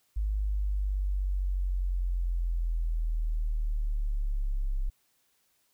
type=linear sweep; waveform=sine; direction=down; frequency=51.91 to 32.99 Hz; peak=-26 dBFS; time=0.16-4.9 s; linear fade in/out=10 ms; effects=white hiss -71 dBFS RMS until 5.73 s